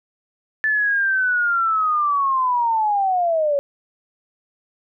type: linear sweep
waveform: sine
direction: down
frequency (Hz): 1753 to 554.4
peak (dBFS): -16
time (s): 0.64-3.59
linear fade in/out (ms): 0
effects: none